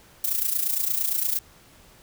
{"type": "noise with amplitude modulation", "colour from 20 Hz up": "violet", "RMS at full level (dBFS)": -22, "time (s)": [0.24, 1.39], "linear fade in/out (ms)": 2, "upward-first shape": "sine", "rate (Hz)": 28.7, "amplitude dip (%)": 70, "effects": ["pink hiss -53 dBFS RMS until 2.02 s"]}